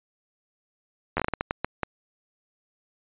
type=slowing click train; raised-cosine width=0.5 ms; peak=-10 dBFS; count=11; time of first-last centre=1.17-1.833 s; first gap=11 ms; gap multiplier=1.37; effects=resampled to 8000 Hz